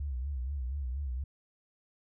sine tone with vibrato, 66.7 Hz, C2, 34 cents sharp, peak -32 dBFS, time 0-1.24 s, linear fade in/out 5 ms, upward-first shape sine, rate 4.2 Hz, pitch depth 150 cents each way, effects none

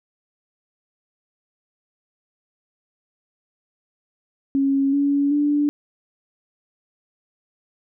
sine tone with pitch steps, 274.3 / 283 / 292 Hz, C#4 / C#4 / D4, -18 / +36 / -10 cents, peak -16 dBFS, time 4.55-5.69 s, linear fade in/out 0 ms, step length 380 ms, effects none

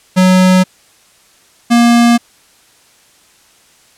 square tone pair in turn, 185 / 236.4 Hz, F#3 / A#3, 0 / +24 cents, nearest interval major third, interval 424 cents, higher second, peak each -6 dBFS, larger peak neither, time 0.16-0.64 / 1.7-2.18 s, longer neither, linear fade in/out 20 ms, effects white hiss -48 dBFS RMS until 3.97 s + low-pass 10000 Hz 12 dB/octave

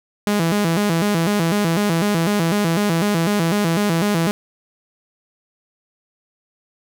sawtooth tone with vibrato, 185 Hz, F#3, in tune, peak -12 dBFS, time 0.27-4.31 s, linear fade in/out 0 ms, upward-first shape square, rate 4 Hz, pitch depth 190 cents each way, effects none

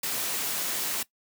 white noise, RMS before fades -30 dBFS, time 0.03-1.03 s, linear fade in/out 5 ms, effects noise-tail reverb RT60 0.1 s tail -19 dB re dry + high-pass 150 Hz 12 dB/octave

